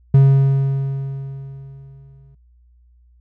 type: tone with exponential decay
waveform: triangle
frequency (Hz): 136.5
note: C#3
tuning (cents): -26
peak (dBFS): -4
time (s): 0.14-2.35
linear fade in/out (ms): 5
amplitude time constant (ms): 480
effects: added 60 Hz sine -49 dBFS peak until 3.2 s

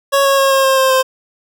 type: tone with pitch steps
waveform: 25% pulse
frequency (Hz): 554.4 / 549 / 543.6 / 538.3 / 533 / 527.8 / 522.7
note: C#5 / C#5 / C#5 / C5 / C5 / C5 / C5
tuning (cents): 0 / -17 / -34 / +49 / +32 / +15 / -2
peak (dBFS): -6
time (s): 0.12-1.03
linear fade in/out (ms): 20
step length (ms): 130
effects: none

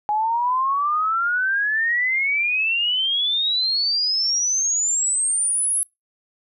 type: exponential sweep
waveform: sine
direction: up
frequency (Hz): 830.6 to 10970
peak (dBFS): -18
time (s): 0.09-5.83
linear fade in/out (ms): 0
effects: noise-tail reverb RT60 0.2 s tail -24 dB re dry

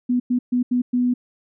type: tone bursts at uneven times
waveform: sine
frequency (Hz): 246.9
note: B3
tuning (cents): 0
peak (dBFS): -16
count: 5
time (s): 0.09-0.2 / 0.3-0.39 / 0.52-0.63 / 0.71-0.82 / 0.93-1.14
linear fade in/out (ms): 10
effects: none

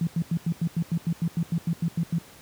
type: tone bursts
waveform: sine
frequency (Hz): 167.3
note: E3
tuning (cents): +26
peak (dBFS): -21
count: 15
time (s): 0.01-2.184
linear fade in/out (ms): 2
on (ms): 60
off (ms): 91
effects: pink hiss -49 dBFS RMS until 2.41 s + high-pass 80 Hz 12 dB/octave

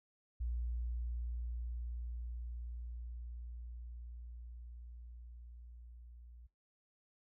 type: tone with level ramp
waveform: sine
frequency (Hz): 59.3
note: A#1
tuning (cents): +30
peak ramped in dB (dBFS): -35 to -53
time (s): 0.4-6.47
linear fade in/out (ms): 10
effects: noise-tail reverb RT60 0.2 s tail -19 dB re dry

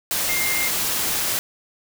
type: tone in noise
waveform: sine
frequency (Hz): 2112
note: C7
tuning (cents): +16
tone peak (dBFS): -24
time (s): 0.29-0.68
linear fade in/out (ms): 0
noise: white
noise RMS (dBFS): -23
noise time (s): 0.11-1.39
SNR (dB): -4
effects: none

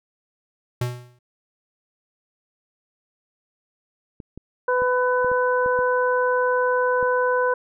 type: tone with exponential decay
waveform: square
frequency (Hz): 122.9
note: B2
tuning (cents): -8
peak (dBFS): -20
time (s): 0.81-1.19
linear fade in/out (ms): 5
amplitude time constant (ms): 81
type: clicks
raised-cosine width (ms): 3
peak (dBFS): -24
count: 8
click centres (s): 4.202 / 4.376 / 4.82 / 5.246 / 5.316 / 5.661 / 5.79 / 7.028
type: harmonic tone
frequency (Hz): 500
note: B4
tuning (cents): +21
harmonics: 1 / 2 / 3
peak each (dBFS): -20 / -23 / -25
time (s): 4.68-7.54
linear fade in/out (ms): 5
effects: none

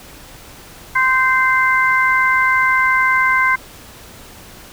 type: harmonic tone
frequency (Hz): 519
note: C5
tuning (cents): -14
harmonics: 2 / 3 / 4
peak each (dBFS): -16 / -16 / -16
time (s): 0.95-3.56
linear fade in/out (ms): 10
effects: pink hiss -39 dBFS RMS until 4.72 s

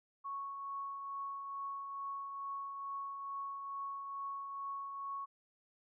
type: tone with tremolo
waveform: sine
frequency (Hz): 1107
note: C#6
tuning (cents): -3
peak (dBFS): -38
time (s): 0.24-5.26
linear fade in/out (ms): 20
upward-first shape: triangle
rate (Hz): 2.3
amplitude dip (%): 40
effects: none

